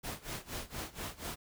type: noise with tremolo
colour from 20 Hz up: pink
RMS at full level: -39 dBFS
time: 0.03-1.36 s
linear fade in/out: 20 ms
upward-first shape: sine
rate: 4.2 Hz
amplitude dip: 90%
effects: none